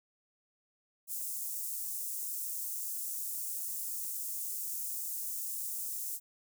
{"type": "high-pass noise", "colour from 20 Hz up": "white", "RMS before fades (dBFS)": -38, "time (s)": [1.07, 6.2], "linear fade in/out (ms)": 50, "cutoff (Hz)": 7100, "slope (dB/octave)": 24, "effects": []}